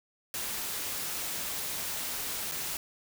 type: noise with dropouts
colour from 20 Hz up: white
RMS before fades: -35 dBFS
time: 0.34-2.77 s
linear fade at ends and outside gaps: 1 ms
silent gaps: 2.514-2.52 s
effects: none